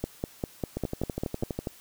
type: two click trains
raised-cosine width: 2 ms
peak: -15 / -17 dBFS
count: 8 / 12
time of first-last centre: 0.04-1.434 / 0.77-1.672 s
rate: 5.02 / 12.2 Hz
effects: white hiss -53 dBFS RMS until 1.8 s